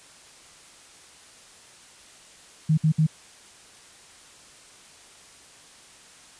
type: tone bursts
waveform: sine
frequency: 156.6 Hz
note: D#3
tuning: 11 cents sharp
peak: -16 dBFS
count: 3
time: 2.69-3.068 s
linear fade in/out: 10 ms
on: 86 ms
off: 60 ms
effects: white hiss -50 dBFS RMS until 6.39 s + resampled to 22050 Hz